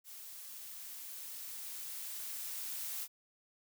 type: noise with level ramp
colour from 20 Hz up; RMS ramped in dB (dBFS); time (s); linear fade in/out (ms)
blue; -50 to -40; 0.04-3.08; 50
effects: none

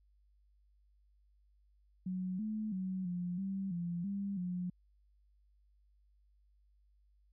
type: tone with pitch steps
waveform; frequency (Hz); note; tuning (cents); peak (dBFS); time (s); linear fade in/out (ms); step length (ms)
sine; 184.6 / 215.5 / 187.3 / 177.2 / 193.8 / 172.7 / 199 / 179.3; F#3 / A3 / F#3 / F3 / G3 / F3 / G3 / F3; -4 / -36 / +21 / +25 / -20 / -19 / +26 / +46; -35; 2.06-4.7; 5; 330
effects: added 50 Hz sine -66 dBFS peak until 7.32 s

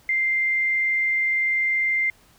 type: tone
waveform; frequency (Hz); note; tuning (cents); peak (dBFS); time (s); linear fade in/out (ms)
sine; 2093; C7; 0; -19; 0.09-2.1; 2
effects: pink hiss -56 dBFS RMS until 2.38 s

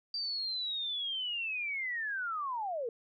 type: linear sweep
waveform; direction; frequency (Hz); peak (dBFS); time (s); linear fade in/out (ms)
sine; down; 4699 to 440; -33; 0.14-2.89; 2
effects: none

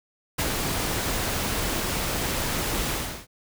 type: noise with ADSR envelope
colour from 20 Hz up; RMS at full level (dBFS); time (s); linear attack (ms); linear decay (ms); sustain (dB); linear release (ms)
pink; -24; 0.38-3.27; 13; 48; -3; 350
effects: none

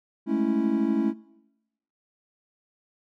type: chord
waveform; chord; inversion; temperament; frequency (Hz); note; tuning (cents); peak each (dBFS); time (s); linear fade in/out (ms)
triangle; A major seventh; third; equal; 207.7 / 220 / 277.2 / 329.6; G#3 / A3 / C#4 / E4; 0 / 0 / 0 / 0; -29 / -25 / -25 / -25; 0.26-1.14; 50
effects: noise-tail reverb RT60 0.9 s tail -21 dB re dry

